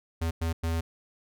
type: tone bursts at uneven times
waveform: square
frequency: 82.41 Hz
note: E2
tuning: in tune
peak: -27 dBFS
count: 3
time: 0.21-0.31 / 0.41-0.53 / 0.63-0.81 s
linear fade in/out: 10 ms
effects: none

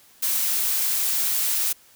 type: noise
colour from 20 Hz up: blue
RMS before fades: -23 dBFS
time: 0.22-1.73 s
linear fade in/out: 10 ms
effects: white hiss -54 dBFS RMS until 1.95 s

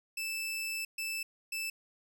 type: tone bursts at uneven times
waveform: sawtooth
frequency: 2637 Hz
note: E7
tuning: in tune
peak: -31 dBFS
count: 3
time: 0.17-0.85 / 0.98-1.23 / 1.52-1.7 s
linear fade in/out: 5 ms
effects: none

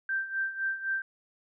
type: tone with tremolo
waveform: sine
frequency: 1568 Hz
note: G6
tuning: in tune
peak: -26 dBFS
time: 0.09-1.02 s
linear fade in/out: 2 ms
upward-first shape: sine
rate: 3.9 Hz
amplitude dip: 75%
effects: none

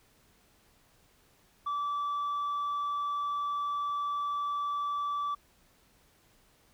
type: tone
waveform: sine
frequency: 1158 Hz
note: D6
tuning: 25 cents flat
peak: -27 dBFS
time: 1.66-5.35 s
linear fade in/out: 10 ms
effects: tanh soft clip ceiling -29 dBFS + pink hiss -65 dBFS RMS until 6.73 s

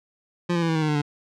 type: tone with pitch steps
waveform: 25% pulse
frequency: 174.61 / 170.23 / 165.96 / 161.79 / 157.73 / 153.77 / 149.91 / 146.15 Hz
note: F3 / F3 / E3 / E3 / D#3 / D#3 / D3 / D3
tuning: 0 / -44 / +12 / -32 / +24 / -20 / +36 / -8 cents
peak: -17 dBFS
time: 0.49-1.018 s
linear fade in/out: 10 ms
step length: 66 ms
effects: low-pass 5000 Hz 12 dB/octave

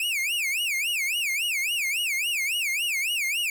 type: tone with vibrato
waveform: 45% pulse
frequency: 2478 Hz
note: D#7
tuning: 8 cents flat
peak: -24 dBFS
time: 0-3.5 s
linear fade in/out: 2 ms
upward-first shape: sine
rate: 3.6 Hz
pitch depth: 280 cents each way
effects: none

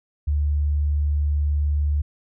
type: tone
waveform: sine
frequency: 73.42 Hz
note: D2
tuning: in tune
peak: -18 dBFS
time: 0.27-2.02 s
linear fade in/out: 10 ms
effects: none

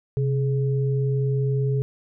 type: tone pair together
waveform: sine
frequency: 132.4 / 420.7 Hz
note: C3 / G#4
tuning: +21 / +22 cents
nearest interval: octave + minor sixth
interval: 2001 cents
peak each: -20 / -28 dBFS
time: 0.17-1.82 s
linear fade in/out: 0 ms
effects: none

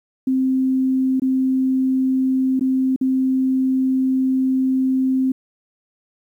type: tone with dropouts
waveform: sine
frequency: 261.6 Hz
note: C4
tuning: in tune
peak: -15 dBFS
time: 0.27-5.32 s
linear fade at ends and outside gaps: 5 ms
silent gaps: 1.198-1.219 / 2.595-2.609 / 2.962-3.011 s
effects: 9-bit

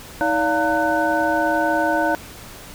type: tone cluster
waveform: sine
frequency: 317.3 / 577 / 699 / 911 / 1497 Hz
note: D#4 / D5 / F5 / A#5 / F#6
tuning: +34 / -31 / +1 / -40 / +20 cents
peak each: -23 dBFS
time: 0.21-2.15 s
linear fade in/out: 0 ms
effects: pink hiss -39 dBFS RMS until 2.74 s

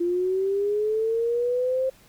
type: linear sweep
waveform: sine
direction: up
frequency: 343.4 to 529 Hz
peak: -21 dBFS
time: 0-1.9 s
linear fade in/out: 10 ms
effects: pink hiss -55 dBFS RMS until 2.08 s

